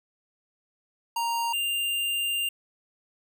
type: tone pair in turn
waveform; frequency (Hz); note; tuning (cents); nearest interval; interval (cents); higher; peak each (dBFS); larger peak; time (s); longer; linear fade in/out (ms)
square; 932.3 / 2794; A#5 / F7; 0 / 0; octave + perfect fifth; 1900; second; -26; neither; 1.16-1.53 / 1.53-2.49; second; 5
effects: none